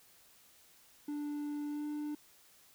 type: tone with pitch glide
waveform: triangle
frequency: 293.7 to 297.5 Hz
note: D4 to D4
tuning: 0 to +22 cents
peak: -34 dBFS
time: 1.08-2.15 s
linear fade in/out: 5 ms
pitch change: +22 cents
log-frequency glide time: 1.69-1.86 s
effects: white hiss -63 dBFS RMS until 2.74 s